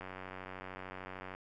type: click train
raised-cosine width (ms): 0.5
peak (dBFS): -29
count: 126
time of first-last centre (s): 0.01-1.35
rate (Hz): 93.3
effects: none